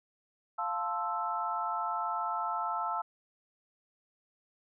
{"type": "chord", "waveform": "sine", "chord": "F major seventh", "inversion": "none", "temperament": "equal", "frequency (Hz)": [698.5, 880, 1046.5, 1318.5], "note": ["F5", "A5", "C6", "E6"], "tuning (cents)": [0, 0, 0, 0], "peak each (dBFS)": [-38, -35, -40, -34], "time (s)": [0.58, 3.02], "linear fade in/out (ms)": 10, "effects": []}